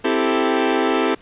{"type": "chord", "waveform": "sawtooth", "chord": "A minor seventh", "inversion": "first", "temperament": "equal", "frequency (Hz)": [261.6, 329.6, 392, 440], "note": ["C4", "E4", "G4", "A4"], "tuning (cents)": [0, 0, 0, 0], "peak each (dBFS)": -18, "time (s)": [0.04, 1.15], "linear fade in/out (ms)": 10, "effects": ["pink hiss -49 dBFS RMS until 1.21 s", "resampled to 8000 Hz"]}